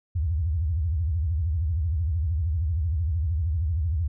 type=tone with vibrato; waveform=sine; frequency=80.2 Hz; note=E2; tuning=47 cents flat; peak=-22 dBFS; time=0.15-4.08 s; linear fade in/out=10 ms; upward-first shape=sine; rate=13 Hz; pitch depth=240 cents each way; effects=none